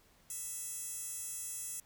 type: tone with high-pass filter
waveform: 15% pulse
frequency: 660 Hz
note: E5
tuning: 2 cents sharp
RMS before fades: -42 dBFS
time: 0.3-1.8 s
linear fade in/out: 2 ms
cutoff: 8800 Hz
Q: 3.3
effects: pink hiss -66 dBFS RMS until 1.85 s